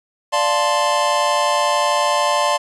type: chord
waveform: square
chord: D minor seventh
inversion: none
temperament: equal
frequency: 587.3 / 698.5 / 880 / 1046.5 Hz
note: D5 / F5 / A5 / C6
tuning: 0 / 0 / 0 / 0 cents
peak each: -21 / -24 / -22 / -20 dBFS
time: 0.32-2.58 s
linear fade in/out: 20 ms
effects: resampled to 24000 Hz + 8-bit